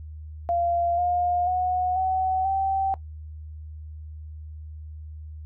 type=tone with pitch steps; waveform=sine; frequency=690 / 710.2 / 731 / 752.5 / 774.5 Hz; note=F5 / F5 / F#5 / F#5 / G5; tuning=-21 / +29 / -21 / +29 / -21 cents; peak=-21 dBFS; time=0.49-2.94 s; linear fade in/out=0 ms; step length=490 ms; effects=noise-tail reverb RT60 0.1 s tail -18 dB re dry + added 77 Hz sine -36 dBFS peak until 5.45 s